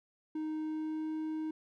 triangle tone with pitch glide, 311.1 to 313.3 Hz, D#4 to D#4, 0 to +12 cents, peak -32 dBFS, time 0.35-1.51 s, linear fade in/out 5 ms, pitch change +12 cents, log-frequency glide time 0.62-1.12 s, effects none

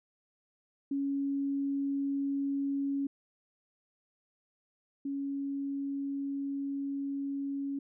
sine tone pair in turn, 278.1 / 278.1 Hz, C#4 / C#4, +6 / +6 cents, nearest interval unison, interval 0 cents, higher neither, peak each -29 / -32 dBFS, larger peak first, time 0.91-3.07 / 5.05-7.79 s, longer second, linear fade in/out 5 ms, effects none

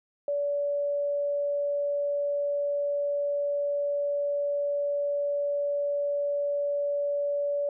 sine tone, 574 Hz, D5, 40 cents flat, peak -25 dBFS, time 0.28-7.69 s, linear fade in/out 2 ms, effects none

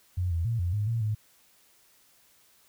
sine tone with pitch steps, 90.3 / 83.8 / 115.6 / 87.8 / 104.4 / 115.3 / 107.2 Hz, F#2 / E2 / A#2 / F2 / G#2 / A#2 / A2, -42 / +29 / -14 / +10 / +10 / -19 / -45 cents, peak -25 dBFS, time 0.17-1.15 s, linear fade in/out 10 ms, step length 140 ms, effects white hiss -62 dBFS RMS until 2.68 s

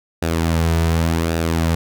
sawtooth tone with flanger, 82.41 Hz, E2, in tune, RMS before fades -18 dBFS, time 0.22-1.75 s, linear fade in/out 5 ms, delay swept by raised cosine 0.93 to 3.73 ms, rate 0.88 Hz, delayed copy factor -0.5, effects none

